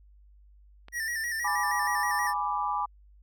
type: clicks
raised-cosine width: 0.3 ms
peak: -30 / -38 dBFS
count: 2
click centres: 0.884 / 1.244 s
type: tone with vibrato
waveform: square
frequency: 1845 Hz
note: A#6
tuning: 18 cents flat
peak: -30 dBFS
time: 0.92-2.34 s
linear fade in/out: 50 ms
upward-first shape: square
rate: 6.3 Hz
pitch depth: 57 cents each way
type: chord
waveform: sine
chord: G# diminished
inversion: none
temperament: equal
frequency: 830.6 / 987.8 / 1174.7 Hz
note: G#5 / B5 / D6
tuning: 0 / 0 / 0 cents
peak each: -31 dBFS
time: 1.44-2.86 s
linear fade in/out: 10 ms
effects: added 50 Hz sine -53 dBFS peak until 3.22 s